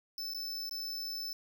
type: tone with dropouts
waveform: square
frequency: 5274 Hz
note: E8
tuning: in tune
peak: -37 dBFS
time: 0.18-1.33 s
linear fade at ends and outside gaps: 1 ms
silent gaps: 0.337-0.346 / 0.694-0.711 s
effects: none